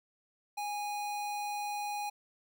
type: tone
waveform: square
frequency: 825 Hz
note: G#5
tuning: 12 cents flat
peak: -35 dBFS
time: 0.57-2.1 s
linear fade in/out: 10 ms
effects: none